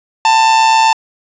45% pulse tone with amplitude modulation, 890 Hz, A5, 20 cents sharp, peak -5 dBFS, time 0.25-0.93 s, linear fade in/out 2 ms, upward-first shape sine, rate 128 Hz, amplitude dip 45%, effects resampled to 16000 Hz + 7-bit

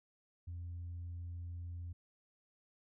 sine tone, 86.5 Hz, F2, 16 cents flat, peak -40 dBFS, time 0.47-1.93 s, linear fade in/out 10 ms, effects tanh soft clip ceiling -39 dBFS

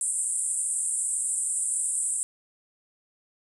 pink band-pass noise, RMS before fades -28 dBFS, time 0.01-2.23 s, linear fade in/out 0 ms, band 7900 to 9700 Hz, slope 96 dB/octave, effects none

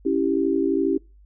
sine chord, C# diminished, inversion none, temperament equal, 277.2 / 329.6 / 392 Hz, C#4 / E4 / G4, 0 / 0 / 0 cents, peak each -23 dBFS, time 0.05-0.98 s, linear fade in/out 10 ms, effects noise-tail reverb RT60 0.3 s tail -26 dB re dry + added 50 Hz sine -48 dBFS peak until 1.25 s

